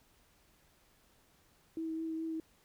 sine tone with vibrato, 322.7 Hz, E4, 37 cents flat, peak -35 dBFS, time 1.77-2.4 s, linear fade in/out 2 ms, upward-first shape triangle, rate 4.7 Hz, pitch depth 16 cents each way, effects pink hiss -68 dBFS RMS until 2.64 s

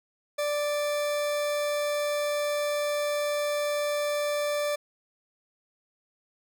40% pulse tone, 587.3 Hz, D5, in tune, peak -25 dBFS, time 0.38-4.76 s, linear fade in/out 10 ms, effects none

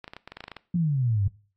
clicks, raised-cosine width 0.3 ms, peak -23 dBFS, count 12, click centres 0.043 / 0.079 / 0.135 / 0.166 / 0.276 / 0.32 / 0.37 / 0.406 / 0.44 / 0.481 / 0.517 / 0.567 s
sine exponential sweep, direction down, 180.7 to 92.5 Hz, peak -21 dBFS, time 0.74-1.28 s, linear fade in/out 5 ms
effects noise-tail reverb RT60 0.4 s tail -20 dB re dry + AAC 32 kbps

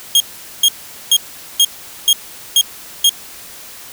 sawtooth tone bursts, 3250 Hz, G#7, 38 cents flat, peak -4 dBFS, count 7, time 0.15-3.094 s, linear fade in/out 2 ms, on 52 ms, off 430 ms, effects white hiss -35 dBFS RMS until 3.92 s

